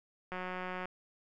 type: click train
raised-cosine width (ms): 0.5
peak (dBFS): -25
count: 99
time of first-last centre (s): 0.32-0.856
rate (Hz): 183
effects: none